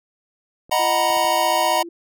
clicks, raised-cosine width 2 ms, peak -31 dBFS, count 4, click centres 0.695 / 1.103 / 1.17 / 1.246 s
square chord, B major seventh, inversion first, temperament equal, 622.3 / 740 / 932.3 / 987.8 Hz, D#5 / F#5 / A#5 / B5, 0 / 0 / 0 / 0 cents, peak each -23 dBFS, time 0.71-1.83 s, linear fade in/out 10 ms
sine tone with pitch glide, 342.1 to 340.1 Hz, F4 to F4, -36 to -46 cents, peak -32 dBFS, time 0.79-1.89 s, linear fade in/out 5 ms, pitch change -10 cents, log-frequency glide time 1.03-1.2 s
effects none

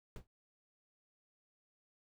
brown noise with exponential decay, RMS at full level -40 dBFS, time 0.16-0.27 s, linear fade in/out 1 ms, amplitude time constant 22 ms, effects none

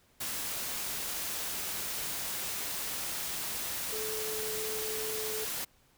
sine tone in noise, 434 Hz, A4, 24 cents flat, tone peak -37 dBFS, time 3.92-5.45 s, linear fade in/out 10 ms, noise white, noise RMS -36 dBFS, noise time 0.2-5.65 s, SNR -4 dB, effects pink hiss -66 dBFS RMS until 5.97 s

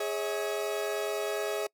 40% pulse chord, C# minor, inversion second, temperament equal with one note detuned, 415.3 / 554.4 / 644.2 Hz, G#4 / C#5 / E5, 0 / 0 / -40 cents, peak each -32 / -36 / -34 dBFS, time 0-1.67 s, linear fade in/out 5 ms, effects noise-tail reverb RT60 0.1 s tail -25 dB re dry

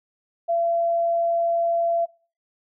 sine tone, 678 Hz, E5, 49 cents sharp, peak -19 dBFS, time 0.48-2.06 s, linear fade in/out 20 ms, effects noise-tail reverb RT60 0.4 s tail -22 dB re dry

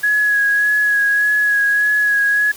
sine tone with vibrato, 1673 Hz, G#6, 12 cents sharp, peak -12 dBFS, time 0.03-2.52 s, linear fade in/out 10 ms, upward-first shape sine, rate 1.7 Hz, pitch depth 21 cents each way, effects white hiss -37 dBFS RMS until 2.56 s

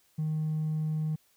sine tone with hard clipping, 155.56 Hz, D#3, in tune, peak -28 dBFS, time 0.18-1.16 s, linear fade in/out 10 ms, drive 1 dB, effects white hiss -67 dBFS RMS until 1.36 s

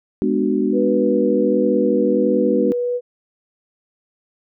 sine chord, G# half-diminished seventh, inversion none, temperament just, 207.7 / 249.2 / 299 / 373.8 Hz, G#3 / B3 / D4 / F#4, 0 / +16 / +31 / +18 cents, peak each -21 / -21 / -21 / -21 dBFS, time 0.22-2.72 s, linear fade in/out 0 ms
sine tone with vibrato, 488.3 Hz, B4, 20 cents flat, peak -18 dBFS, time 0.72-3.01 s, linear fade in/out 50 ms, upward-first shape triangle, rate 1.4 Hz, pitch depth 12 cents each way
effects none

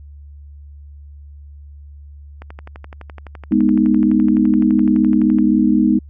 click train, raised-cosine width 0.5 ms, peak -20 dBFS, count 36, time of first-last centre 2.42-5.386 s, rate 11.8 Hz
sine chord, G# minor, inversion none, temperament equal, 207.7 / 246.9 / 311.1 Hz, G#3 / B3 / D#4, 0 / 0 / 0 cents, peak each -15 dBFS, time 3.51-5.99 s, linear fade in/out 10 ms
effects added 72 Hz sine -35 dBFS peak until 6.09 s

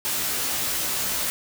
white noise with comb filter, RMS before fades -26 dBFS, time 0.05-1.3 s, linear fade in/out 0 ms, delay 16 ms, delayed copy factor +0.8, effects none

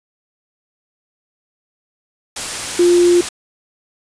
sine tone in noise, 350.3 Hz, F4, 5 cents sharp, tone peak -8 dBFS, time 2.79-3.21 s, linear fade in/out 5 ms, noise white, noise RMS -23 dBFS, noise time 2.36-3.29 s, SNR +12 dB, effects resampled to 22050 Hz

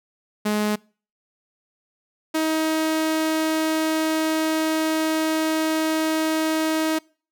sawtooth tone pair in turn, 210.5 / 316.4 Hz, G#3 / D#4, +24 / +29 cents, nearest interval perfect fifth, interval 705 cents, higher second, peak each -16 dBFS, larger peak neither, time 0.45-0.76 / 2.34-6.99 s, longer second, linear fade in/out 10 ms, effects noise-tail reverb RT60 0.4 s tail -25 dB re dry

